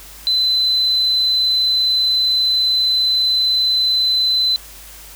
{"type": "tone", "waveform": "sine", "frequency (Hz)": 4035, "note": "B7", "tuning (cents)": 36, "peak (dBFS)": -13, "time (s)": [0.27, 4.56], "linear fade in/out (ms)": 0, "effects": ["added 50 Hz sine -42 dBFS peak until 5.15 s", "white hiss -39 dBFS RMS until 5.15 s"]}